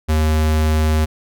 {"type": "tone", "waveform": "square", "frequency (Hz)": 77.78, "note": "D#2", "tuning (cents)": 0, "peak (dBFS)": -14, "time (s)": [0.08, 1.06], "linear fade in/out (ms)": 20, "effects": []}